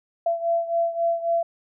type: beating tone pair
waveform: sine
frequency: 674 / 677.7 Hz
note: E5 / E5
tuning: +38 / +48 cents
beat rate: 3.7 Hz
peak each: -22 / -26 dBFS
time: 0.26-1.43 s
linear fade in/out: 5 ms
effects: none